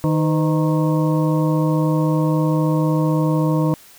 harmonic tone with a mistuned harmonic, 155.56 Hz, D#3, in tune, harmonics 1 / 2 / 3 / 4 / 6 / 7, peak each -17 / -20 / -25 / -29 / -29 / -31 dBFS, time 0.04-3.74 s, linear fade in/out 0 ms, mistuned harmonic 3, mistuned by +140 cents, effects white hiss -46 dBFS RMS until 3.98 s

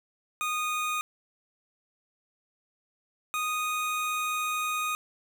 25% pulse tone pair in turn, 1236 / 1241.2 Hz, D#6 / D#6, -12 / -5 cents, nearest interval unison, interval 7 cents, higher second, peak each -24 / -24 dBFS, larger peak neither, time 0.41-1.01 / 3.34-4.95 s, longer second, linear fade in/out 0 ms, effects 9-bit

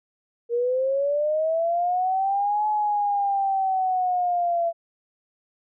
sine linear two-way sweep, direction up then down, 466.2 to 852 to 672 Hz, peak -20 dBFS, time 0.49-4.73 s, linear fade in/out 50 ms, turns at 2.67 s, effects none

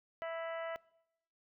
harmonic tone, 329.6 Hz, E4, in tune, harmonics 2 / 3 / 4 / 5 / 6 / 7 / 8 / 9, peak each -38 / -50 / -47 / -53 / -48 / -61 / -62 / -58 dBFS, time 0.22-0.76 s, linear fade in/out 0 ms, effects noise-tail reverb RT60 0.8 s tail -23 dB re dry

